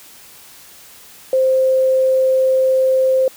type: tone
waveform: sine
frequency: 523 Hz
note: C5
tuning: 1 cent flat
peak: -11 dBFS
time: 1.33-3.28 s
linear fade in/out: 2 ms
effects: white hiss -42 dBFS RMS until 3.36 s